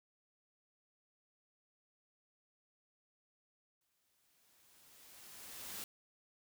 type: noise with exponential growth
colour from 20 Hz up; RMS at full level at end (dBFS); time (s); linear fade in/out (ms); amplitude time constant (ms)
white; -44; 3.81-5.84; 1; 440
effects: none